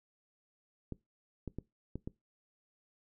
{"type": "clicks", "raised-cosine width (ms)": 3, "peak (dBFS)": -26, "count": 5, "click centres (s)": [0.923, 1.477, 1.586, 1.956, 2.075], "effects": ["noise-tail reverb RT60 0.2 s tail -21 dB re dry"]}